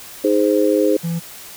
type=chord; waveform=sine; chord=Ab major; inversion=second; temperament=just; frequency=311.5 / 415.3 / 519.1 Hz; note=Eb4 / Ab4 / C5; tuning=+2 / 0 / -14 cents; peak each=-17 dBFS; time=0.24-0.97 s; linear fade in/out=5 ms
type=tone; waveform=triangle; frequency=167.7 Hz; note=E3; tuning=30 cents sharp; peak=-17 dBFS; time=1.03-1.2 s; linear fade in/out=20 ms
effects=white hiss -37 dBFS RMS until 1.56 s